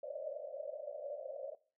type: band-pass noise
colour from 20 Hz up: pink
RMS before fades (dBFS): -44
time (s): 0.03-1.55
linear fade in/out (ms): 5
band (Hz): 540 to 620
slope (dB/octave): 96
effects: noise-tail reverb RT60 0.4 s tail -19 dB re dry